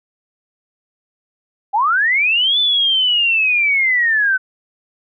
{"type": "linear two-way sweep", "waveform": "sine", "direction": "up then down", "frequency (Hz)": [763, 3529, 1496], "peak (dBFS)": -12, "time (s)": [1.73, 4.38], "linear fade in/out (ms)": 20, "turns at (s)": 2.59, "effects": []}